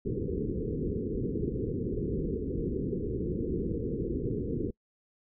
white low-pass noise, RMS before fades -32 dBFS, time 0.05-4.71 s, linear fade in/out 10 ms, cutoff 470 Hz, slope 96 dB/octave, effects noise-tail reverb RT60 0.1 s tail -26 dB re dry

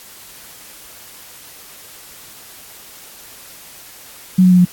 sine tone with pitch steps, 185 / 182.88 / 180.77 / 178.7 Hz, F#3 / F#3 / F#3 / F3, 0 / -20 / -40 / +40 cents, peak -6 dBFS, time 4.38-4.652 s, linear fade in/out 10 ms, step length 68 ms, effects white hiss -39 dBFS RMS until 4.72 s + AAC 64 kbps

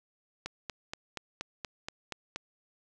click train, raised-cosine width 0.2 ms, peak -19 dBFS, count 9, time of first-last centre 0.46-2.36 s, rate 4.21 Hz, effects none

